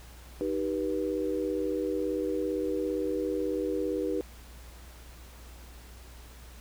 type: chord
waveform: sine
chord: Eb augmented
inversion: none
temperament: just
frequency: 311.1 / 388.9 / 486.1 Hz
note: Eb4 / G4 / B4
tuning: 0 / -14 / -28 cents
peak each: -32 dBFS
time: 0.41-4.21 s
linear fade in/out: 0 ms
effects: added 60 Hz sine -47 dBFS peak until 6.6 s + pink hiss -53 dBFS RMS until 6.6 s

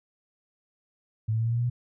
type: tone with pitch steps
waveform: sine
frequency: 109.7 / 111.68 / 113.7 / 115.75 / 117.85 / 119.97 / 122.14 Hz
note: A2 / A2 / A#2 / A#2 / A#2 / B2 / B2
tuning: -5 / +26 / -43 / -12 / +19 / -50 / -19 cents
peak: -23 dBFS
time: 1.28-1.7 s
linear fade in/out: 10 ms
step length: 60 ms
effects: none

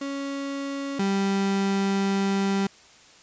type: tone pair in turn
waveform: 35% pulse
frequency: 277.6 / 196.29 Hz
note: C#4 / G3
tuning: +3 / +3 cents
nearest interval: tritone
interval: 600 cents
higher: first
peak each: -27 / -20 dBFS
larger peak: second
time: 0.01-0.99 / 0.99-2.67 s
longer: second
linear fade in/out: 5 ms
effects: white hiss -52 dBFS RMS until 3.22 s + resampled to 16000 Hz

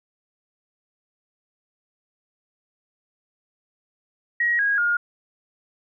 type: tone with pitch steps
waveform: sine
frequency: 1898 / 1642.8 / 1421.9 Hz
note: A#6 / G#6 / F6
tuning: +31 / -19 / +31 cents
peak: -18 dBFS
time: 4.4-4.97 s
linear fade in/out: 5 ms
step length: 190 ms
effects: none

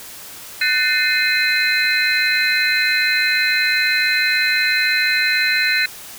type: tone cluster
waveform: sine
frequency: 1501 / 1788 / 2099 / 2524 / 4077 Hz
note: F#6 / A6 / C7 / D#7 / C8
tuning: +24 / +27 / +5 / +24 / -46 cents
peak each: -21 dBFS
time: 0.61-5.86 s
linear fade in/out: 5 ms
effects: white hiss -36 dBFS RMS until 6.18 s

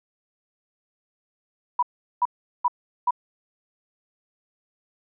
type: tone bursts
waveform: sine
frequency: 978 Hz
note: B5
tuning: 17 cents flat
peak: -17 dBFS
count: 4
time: 1.79-3.108 s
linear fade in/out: 5 ms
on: 37 ms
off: 390 ms
effects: none

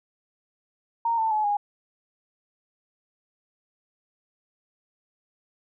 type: tone with pitch steps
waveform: sine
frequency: 926 / 889.8 / 855.1 / 821.6 Hz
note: A#5 / A5 / A5 / G#5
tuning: -12 / +19 / -50 / -19 cents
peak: -21 dBFS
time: 1.05-1.57 s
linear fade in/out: 5 ms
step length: 130 ms
effects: none

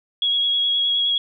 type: tone with vibrato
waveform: sine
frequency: 3322 Hz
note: G#7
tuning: in tune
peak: -17 dBFS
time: 0.22-1.18 s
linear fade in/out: 2 ms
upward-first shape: sine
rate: 9.6 Hz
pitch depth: 16 cents each way
effects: none

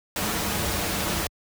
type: noise with comb filter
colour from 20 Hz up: pink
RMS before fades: -26 dBFS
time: 0.16-1.27 s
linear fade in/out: 2 ms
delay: 7.7 ms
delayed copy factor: -0.5
effects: high-pass 60 Hz 12 dB/octave

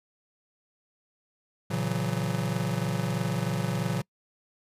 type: chord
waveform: square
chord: F# dominant seventh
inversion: first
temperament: just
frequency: 115.62 / 138.75 / 166.5 / 185 Hz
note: A#2 / C#3 / E3 / F#3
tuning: -14 / +2 / +18 / 0 cents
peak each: -33 dBFS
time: 1.7-4.02 s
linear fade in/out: 10 ms
effects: noise-tail reverb RT60 0.1 s tail -26 dB re dry + resampled to 32000 Hz

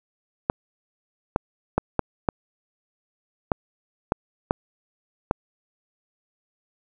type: clicks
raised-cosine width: 1 ms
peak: -5 dBFS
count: 9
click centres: 0.499 / 1.361 / 1.78 / 1.993 / 2.288 / 3.518 / 4.121 / 4.509 / 5.311 s
effects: none

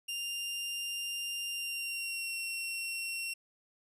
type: tone with pitch glide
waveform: sawtooth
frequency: 2794 to 2729 Hz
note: F7 to F7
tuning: 0 to -41 cents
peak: -32 dBFS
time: 0.08-3.34 s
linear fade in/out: 10 ms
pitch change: -41 cents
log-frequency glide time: 1.49-2.34 s
effects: resampled to 32000 Hz

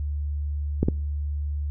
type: clicks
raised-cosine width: 3 ms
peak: -7 dBFS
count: 2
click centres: 0.83 / 0.885 s
effects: noise-tail reverb RT60 0.5 s tail -25 dB re dry + added 73 Hz sine -25 dBFS peak until 1.7 s

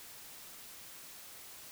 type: silence
effects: white hiss -51 dBFS RMS until 1.71 s

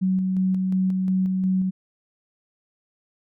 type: tone with tremolo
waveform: sine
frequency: 187.3 Hz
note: F#3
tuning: 21 cents sharp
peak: -18 dBFS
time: 0.01-1.71 s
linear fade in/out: 20 ms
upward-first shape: square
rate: 2.8 Hz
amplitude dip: 25%
effects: none

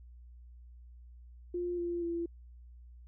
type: tone with pitch steps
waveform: sine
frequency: 352.1 / 345.7 / 339.3 Hz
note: F4 / F4 / F4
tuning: +14 / -18 / -50 cents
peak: -32 dBFS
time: 1.54-2.26 s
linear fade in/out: 5 ms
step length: 240 ms
effects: added 60 Hz sine -50 dBFS peak until 3.07 s

